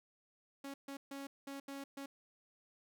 sawtooth tone bursts at uneven times, 276.6 Hz, C#4, 4 cents flat, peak -40 dBFS, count 6, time 0.64-0.74 / 0.88-0.97 / 1.11-1.27 / 1.47-1.6 / 1.68-1.84 / 1.97-2.06 s, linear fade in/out 5 ms, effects none

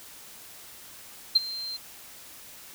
sine tone with ADSR envelope, 4150 Hz, C8, 15 cents flat, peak -12 dBFS, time 1.35-1.77 s, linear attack 11 ms, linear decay 22 ms, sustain -20 dB, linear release 9 ms, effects tanh soft clip ceiling -10 dBFS + white hiss -47 dBFS RMS until 2.74 s

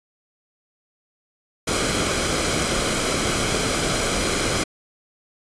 pink noise with comb filter, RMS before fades -22 dBFS, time 1.67-4.64 s, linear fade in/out 10 ms, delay 1.1 ms, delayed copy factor -0.5, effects resampled to 22050 Hz

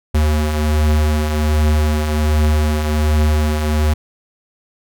square beating tone pair, 75 / 76.3 Hz, D2 / D#2, +37 / -33 cents, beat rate 1.3 Hz, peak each -23 / -14 dBFS, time 0.14-3.94 s, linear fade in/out 10 ms, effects none

